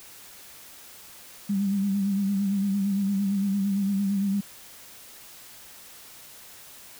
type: tone with vibrato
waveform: sine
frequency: 198.1 Hz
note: G3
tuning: 18 cents sharp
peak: -22 dBFS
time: 1.49-4.41 s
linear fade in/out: 10 ms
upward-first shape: sine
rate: 8.8 Hz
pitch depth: 48 cents each way
effects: white hiss -47 dBFS RMS until 6.99 s